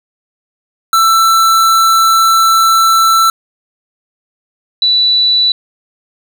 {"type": "tone pair in turn", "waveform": ["square", "sine"], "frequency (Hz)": [1333, 3960], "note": ["E6", "B7"], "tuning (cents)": [19, 4], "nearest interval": "octave + perfect fifth", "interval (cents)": 1885, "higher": "second", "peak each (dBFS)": -7, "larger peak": "neither", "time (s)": [[0.93, 3.3], [4.82, 5.52]], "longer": "first", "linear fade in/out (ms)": 2, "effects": []}